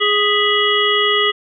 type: harmonic tone with a mistuned harmonic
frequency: 415.3 Hz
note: G#4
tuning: in tune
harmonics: 1 / 3 / 5 / 7 / 8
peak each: -19 / -19 / -19 / -19 / -19 dBFS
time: 0-1.32 s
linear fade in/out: 20 ms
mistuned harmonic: 5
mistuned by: -84 cents
effects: none